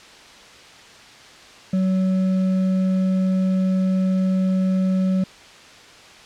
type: tone with hard clipping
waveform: triangle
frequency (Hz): 187.6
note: F#3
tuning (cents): +24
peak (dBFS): -18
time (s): 1.73-5.24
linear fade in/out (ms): 5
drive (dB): 8
effects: white hiss -44 dBFS RMS until 6.25 s + low-pass 5000 Hz 12 dB/octave